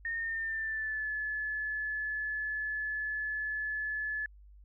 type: tone with pitch glide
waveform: sine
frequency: 1834 to 1721.1 Hz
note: A#6 to A6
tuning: -29 to -39 cents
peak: -32 dBFS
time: 0.05-4.26 s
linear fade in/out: 2 ms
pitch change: -110 cents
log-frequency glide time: 0.17-1.1 s
effects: added 50 Hz sine -52 dBFS peak until 4.64 s